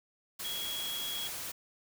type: tone in noise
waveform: sine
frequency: 3322 Hz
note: G#7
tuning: in tune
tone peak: -36 dBFS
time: 0.44-1.28 s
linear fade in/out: 10 ms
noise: white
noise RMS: -40 dBFS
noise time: 0.39-1.52 s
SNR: +1 dB
effects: none